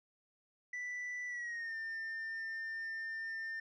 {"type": "tone with pitch glide", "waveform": "sine", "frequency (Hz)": [1975.5, 1801.1], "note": ["B6", "A6"], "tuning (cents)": [0, 40], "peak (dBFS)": -36, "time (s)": [0.73, 3.6], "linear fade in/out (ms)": 5, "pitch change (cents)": -160, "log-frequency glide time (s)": [1.27, 1.75], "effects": ["tanh soft clip ceiling -38 dBFS"]}